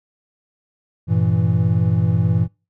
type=chord; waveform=triangle; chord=E diminished; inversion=first; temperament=equal; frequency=98 / 116.54 / 164.81 Hz; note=G2 / Bb2 / E3; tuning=0 / 0 / 0 cents; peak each=-17 dBFS; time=1.07-2.48 s; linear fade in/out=50 ms; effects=noise-tail reverb RT60 0.3 s tail -24 dB re dry